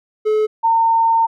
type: tone pair in turn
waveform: triangle / sine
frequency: 429.7 / 910.5 Hz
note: A4 / A#5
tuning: -41 / -41 cents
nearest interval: octave + minor second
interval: 1300 cents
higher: second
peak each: -11 dBFS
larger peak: neither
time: 0.25-0.47 / 0.63-1.27 s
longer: second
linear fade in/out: 20 ms
effects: none